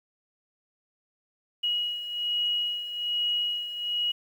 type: beating tone pair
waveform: sine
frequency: 2901 / 2902.2 Hz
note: F#7 / F#7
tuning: -35 / -34 cents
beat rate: 1.2 Hz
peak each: -27 / -33 dBFS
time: 1.63-4.12 s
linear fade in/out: 10 ms
effects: 9-bit